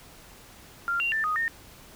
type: tone with pitch steps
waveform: sine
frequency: 1389 / 2766 / 1776 / 1245 / 1833 Hz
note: F6 / F7 / A6 / D#6 / A#6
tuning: -10 / -17 / +16 / +1 / -30 cents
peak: -24 dBFS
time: 0.88-1.48 s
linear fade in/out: 0 ms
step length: 120 ms
effects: pink hiss -50 dBFS RMS until 1.95 s